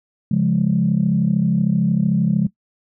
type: chord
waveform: sine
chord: Db major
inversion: none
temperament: equal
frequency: 138.59 / 174.61 / 207.7 Hz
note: Db3 / F3 / Ab3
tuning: 0 / 0 / 0 cents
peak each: -20 / -17 / -18 dBFS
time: 0.31-2.47 s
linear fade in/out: 5 ms
effects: noise-tail reverb RT60 0.1 s tail -19 dB re dry + tanh soft clip ceiling -6 dBFS